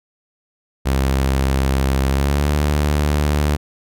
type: tone with pitch glide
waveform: sawtooth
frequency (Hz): 67 to 73.91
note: C2 to D2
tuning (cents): +42 to +12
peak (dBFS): -11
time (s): 0.85-3.57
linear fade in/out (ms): 20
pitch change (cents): +170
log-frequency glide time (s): 2.07-2.52
effects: none